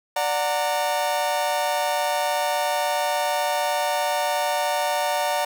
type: chord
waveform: 40% pulse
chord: D augmented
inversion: none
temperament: just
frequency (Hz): 587.3 / 734.2 / 917.7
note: D5 / F#5 / A#5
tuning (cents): 0 / -14 / -27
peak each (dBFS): -25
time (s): 0.16-5.45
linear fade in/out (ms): 5
effects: none

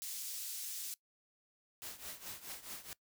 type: high-pass noise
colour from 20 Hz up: pink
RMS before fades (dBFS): -43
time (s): 0.02-0.94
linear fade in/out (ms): 0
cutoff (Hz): 5800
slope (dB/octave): 12
type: noise with tremolo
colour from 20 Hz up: white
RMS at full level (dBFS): -44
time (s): 1.82-2.93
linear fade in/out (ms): 0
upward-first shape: triangle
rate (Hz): 4.7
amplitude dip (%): 85
effects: noise-tail reverb RT60 0.1 s tail -21 dB re dry

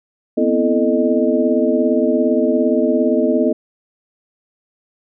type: tone cluster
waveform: sine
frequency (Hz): 242.5 / 259.9 / 330.9 / 438.1 / 615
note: B3 / C4 / E4 / A4 / D#5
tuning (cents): -31 / -11 / +7 / -7 / -20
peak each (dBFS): -19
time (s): 0.37-3.53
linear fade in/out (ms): 10
effects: none

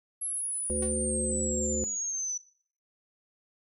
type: exponential sweep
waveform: sine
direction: down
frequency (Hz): 11175 to 5920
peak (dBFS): -30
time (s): 0.21-2.38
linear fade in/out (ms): 10
type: harmonic tone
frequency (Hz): 73.42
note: D2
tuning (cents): 0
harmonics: 1 / 3 / 5 / 7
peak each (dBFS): -35 / -35 / -35 / -35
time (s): 0.7-1.84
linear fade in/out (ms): 0
type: tone with exponential decay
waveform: sawtooth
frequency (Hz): 373.7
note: F#4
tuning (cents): +17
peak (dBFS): -34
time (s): 0.82-1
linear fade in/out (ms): 5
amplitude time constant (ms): 37
effects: noise-tail reverb RT60 0.5 s tail -18 dB re dry

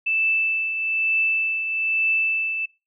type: tone with tremolo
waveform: sine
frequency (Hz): 2641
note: E7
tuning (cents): +3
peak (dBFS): -17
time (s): 0.06-2.66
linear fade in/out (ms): 10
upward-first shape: triangle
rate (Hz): 1.1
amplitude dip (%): 55
effects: noise-tail reverb RT60 0.3 s tail -24 dB re dry

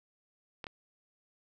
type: clicks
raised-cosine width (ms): 0.3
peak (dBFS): -24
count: 2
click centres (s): 0.642 / 0.668
effects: none

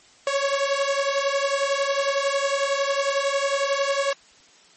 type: beating tone pair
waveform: sawtooth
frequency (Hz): 550 / 561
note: C#5 / C#5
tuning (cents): -14 / +21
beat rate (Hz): 11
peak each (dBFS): -20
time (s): 0.27-4.13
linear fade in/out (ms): 2
effects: white hiss -53 dBFS RMS until 4.76 s + MP3 32 kbps

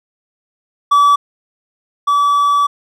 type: tone pair in turn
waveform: triangle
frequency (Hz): 1149 / 1149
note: D6 / D6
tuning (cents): -38 / -38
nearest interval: unison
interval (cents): 0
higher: neither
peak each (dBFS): -5 / -8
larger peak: first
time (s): 0.91-1.16 / 2.07-2.67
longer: second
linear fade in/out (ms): 10
effects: none

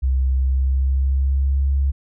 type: tone with pitch glide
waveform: sine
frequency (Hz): 65.41 to 68.66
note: C2 to C#2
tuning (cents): 0 to -16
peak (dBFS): -15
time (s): 0.02-1.92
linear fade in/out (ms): 20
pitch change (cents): +84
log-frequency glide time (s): 0.34-1.7
effects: none

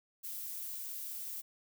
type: noise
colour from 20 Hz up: violet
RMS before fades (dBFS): -42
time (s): 0.23-1.42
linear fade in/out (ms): 20
effects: none

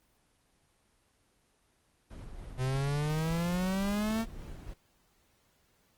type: noise with tremolo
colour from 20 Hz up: brown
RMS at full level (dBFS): -42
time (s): 2.1-4.74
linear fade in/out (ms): 10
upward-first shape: square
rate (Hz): 3.5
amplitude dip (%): 25
type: exponential sweep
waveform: 45% pulse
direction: up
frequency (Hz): 126.6 to 229.5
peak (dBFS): -29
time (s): 2.57-4.26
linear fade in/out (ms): 50
effects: pink hiss -70 dBFS RMS until 5.97 s + Opus 24 kbps

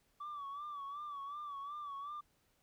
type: tone with vibrato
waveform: sine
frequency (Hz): 1151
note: D6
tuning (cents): -35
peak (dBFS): -40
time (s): 0.2-2.21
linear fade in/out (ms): 10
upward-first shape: sine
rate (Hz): 2.7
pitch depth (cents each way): 71
effects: tanh soft clip ceiling -40 dBFS + pink hiss -75 dBFS RMS until 2.62 s

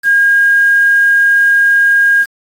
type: tone with quantisation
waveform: sine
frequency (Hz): 1623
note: G#6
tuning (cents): -40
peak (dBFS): -6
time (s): 0.03-2.26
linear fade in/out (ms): 50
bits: 5
effects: AAC 48 kbps

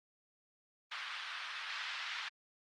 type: band-pass noise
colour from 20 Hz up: pink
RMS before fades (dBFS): -42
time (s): 0.91-2.29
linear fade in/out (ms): 10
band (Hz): 1200 to 4200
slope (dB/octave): 24
effects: Opus 32 kbps

